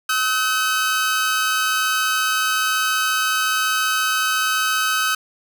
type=tone pair together; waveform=sawtooth; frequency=1280 / 1521.1 Hz; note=D#6 / F#6; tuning=+49 / +47 cents; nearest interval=minor third; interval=298 cents; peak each=-17 dBFS; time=0.09-5.15 s; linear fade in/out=5 ms; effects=none